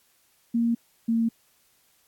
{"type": "tone pair in turn", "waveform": "sine", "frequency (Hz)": [233.1, 228.6], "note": ["A#3", "A#3"], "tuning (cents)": [0, -34], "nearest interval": "unison", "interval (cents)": 34, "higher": "first", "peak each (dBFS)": -20, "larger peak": "neither", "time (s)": [[0.54, 0.75], [1.08, 1.29]], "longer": "neither", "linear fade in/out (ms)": 10, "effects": ["white hiss -64 dBFS RMS until 2.07 s", "AAC 64 kbps"]}